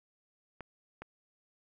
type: clicks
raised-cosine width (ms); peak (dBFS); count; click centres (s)
0.5; -28; 2; 0.607 / 1.02
effects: none